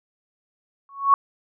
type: tone with exponential growth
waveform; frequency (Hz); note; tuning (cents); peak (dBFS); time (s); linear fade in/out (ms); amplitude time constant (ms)
sine; 1108.7; C#6; 0; -8; 0.89-1.14; 1; 53
effects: none